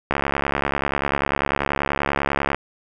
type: click train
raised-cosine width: 0.5 ms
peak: -5 dBFS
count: 172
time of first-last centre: 0.11-2.546 s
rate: 70.2 Hz
effects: none